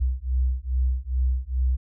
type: beating tone pair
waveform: sine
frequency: 62.5 / 64.9 Hz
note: B1 / C2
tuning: +21 / -13 cents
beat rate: 2.4 Hz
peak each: -24 / -24 dBFS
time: 0-1.77 s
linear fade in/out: 20 ms
effects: none